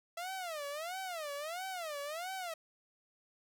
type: tone with vibrato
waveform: sawtooth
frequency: 659.3 Hz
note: E5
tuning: in tune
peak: -35 dBFS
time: 0.17-2.54 s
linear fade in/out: 5 ms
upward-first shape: sine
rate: 1.5 Hz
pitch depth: 260 cents each way
effects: none